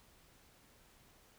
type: silence
effects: pink hiss -65 dBFS RMS until 1.38 s